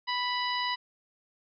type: harmonic tone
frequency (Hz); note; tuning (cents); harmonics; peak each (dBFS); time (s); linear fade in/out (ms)
987.8; B5; 0; 1 / 2 / 3 / 4 / 5; -31 / -34 / -36 / -37 / -38; 0.07-0.76; 20
effects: none